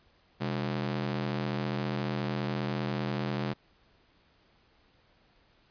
sawtooth ring-modulated tone, 164.81 Hz, E3, in tune, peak -23 dBFS, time 0.4-3.54 s, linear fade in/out 20 ms, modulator 37.3 Hz, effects pink hiss -65 dBFS RMS until 5.7 s + resampled to 11025 Hz

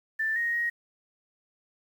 sine tone with pitch steps, 1771 / 1870 / 1882 Hz, A6 / A#6 / A#6, +11 / +5 / +16 cents, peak -25 dBFS, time 0.19-0.7 s, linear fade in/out 10 ms, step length 170 ms, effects 9-bit

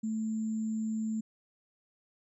sine tone with sample-and-hold, 220 Hz, A3, in tune, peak -30 dBFS, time 0.03-1.21 s, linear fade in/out 10 ms, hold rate 7350 Hz, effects resampled to 24000 Hz

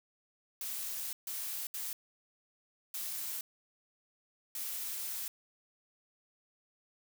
blue noise bursts at uneven times, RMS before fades -39 dBFS, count 5, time 0.61-1.13 / 1.27-1.67 / 1.74-1.93 / 2.94-3.41 / 4.55-5.28 s, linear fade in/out 2 ms, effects none

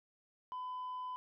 sine tone with tanh clipping, 1006 Hz, B5, 32 cents sharp, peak -40 dBFS, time 0.52-1.16 s, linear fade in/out 0 ms, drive 1 dB, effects none

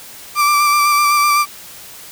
35% pulse tone with vibrato, 1174.7 Hz, D6, in tune, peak -9 dBFS, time 0.35-1.46 s, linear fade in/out 50 ms, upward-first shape square, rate 7.9 Hz, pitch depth 18 cents each way, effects white hiss -36 dBFS RMS until 2.11 s

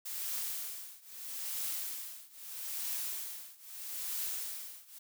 blue noise with tremolo, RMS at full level -36 dBFS, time 0.05-4.99 s, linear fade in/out 10 ms, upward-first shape triangle, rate 0.78 Hz, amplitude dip 95%, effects none

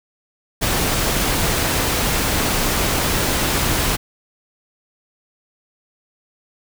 pink noise, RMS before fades -19 dBFS, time 0.61-3.97 s, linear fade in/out 20 ms, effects none

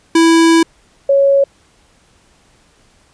square / sine tone pair in turn, 329.6 / 554.3 Hz, E4 / C#5, 0 / 0 cents, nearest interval major sixth, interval 900 cents, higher second, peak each -7 dBFS, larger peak neither, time 0.15-0.63 / 1.09-1.44 s, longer first, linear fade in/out 5 ms, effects pink hiss -52 dBFS RMS until 3.13 s + resampled to 22050 Hz

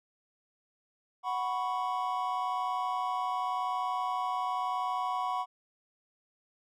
triangle chord, F# suspended fourth, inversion none, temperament equal, 740 / 987.8 / 1108.7 Hz, F#5 / B5 / C#6, 0 / 0 / 0 cents, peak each -32 / -32 / -33 dBFS, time 1.23-5.46 s, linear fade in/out 50 ms, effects none

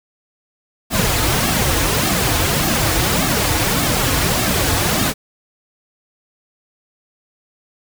pink noise with flanger, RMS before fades -17 dBFS, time 0.9-5.14 s, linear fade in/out 50 ms, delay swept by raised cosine 2 to 5.2 ms, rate 1.7 Hz, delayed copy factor -0.75, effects none

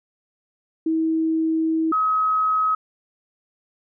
sine tone pair in turn, 321.5 / 1273.8 Hz, E4 / D#6, -43 / +40 cents, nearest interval 2 octaves, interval 2383 cents, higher second, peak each -18 / -17 dBFS, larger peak second, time 0.86-1.92 / 1.92-2.75 s, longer first, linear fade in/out 5 ms, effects none

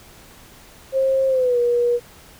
sine tone with pitch glide, 533 to 480.4 Hz, C5 to B4, +32 to -48 cents, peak -15 dBFS, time 0.92-2 s, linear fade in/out 50 ms, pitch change -180 cents, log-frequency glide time 1.28-1.59 s, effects pink hiss -46 dBFS RMS until 2.39 s

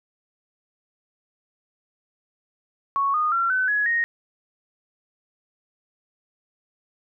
sine tone with pitch steps, 1108.7 / 1230.2 / 1365 / 1514.5 / 1680.5 / 1864.6 Hz, C#6 / D#6 / F6 / F#6 / G#6 / A#6, 0 / -20 / -40 / +40 / +20 / 0 cents, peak -19 dBFS, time 2.96-4.04 s, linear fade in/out 0 ms, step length 180 ms, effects none

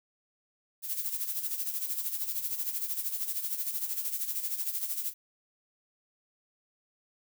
violet noise with tremolo, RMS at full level -31 dBFS, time 0.82-5.14 s, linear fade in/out 50 ms, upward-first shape sine, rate 13 Hz, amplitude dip 65%, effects none

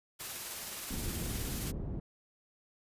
white noise with tremolo, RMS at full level -40 dBFS, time 0.19-1.72 s, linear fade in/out 20 ms, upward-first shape triangle, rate 19 Hz, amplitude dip 25%
pink low-pass noise, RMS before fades -38 dBFS, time 0.9-2 s, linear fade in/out 5 ms, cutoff 300 Hz, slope 12 dB/octave
effects resampled to 32000 Hz

